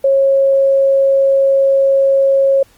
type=tone; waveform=sine; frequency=545 Hz; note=C#5; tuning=29 cents flat; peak=-8 dBFS; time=0.04-2.63 s; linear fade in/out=5 ms; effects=pink hiss -50 dBFS RMS until 2.77 s + Opus 24 kbps